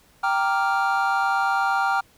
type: chord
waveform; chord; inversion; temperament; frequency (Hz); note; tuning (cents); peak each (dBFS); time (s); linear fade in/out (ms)
triangle; G minor seventh; none; equal; 784 / 932.3 / 1174.7 / 1396.9; G5 / Bb5 / D6 / F6; 0 / 0 / 0 / 0; -21 / -25 / -27 / -22; 0.23-2.01; 10
effects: pink hiss -57 dBFS RMS until 2.17 s